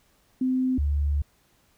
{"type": "tone pair in turn", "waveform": "sine", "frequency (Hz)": [257.5, 72.26], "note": ["C4", "D2"], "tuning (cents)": [-28, -27], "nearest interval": "octave + minor seventh", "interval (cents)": 2199, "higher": "first", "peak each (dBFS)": -21, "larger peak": "neither", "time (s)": [[0.41, 0.78], [0.78, 1.22]], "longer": "second", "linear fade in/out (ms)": 5, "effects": ["pink hiss -64 dBFS RMS until 1.77 s"]}